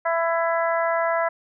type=harmonic tone; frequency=333 Hz; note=E4; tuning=18 cents sharp; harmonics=2 / 3 / 4 / 5 / 6; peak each=-22 / -26 / -28 / -30 / -32 dBFS; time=0.05-1.29 s; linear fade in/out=10 ms; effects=none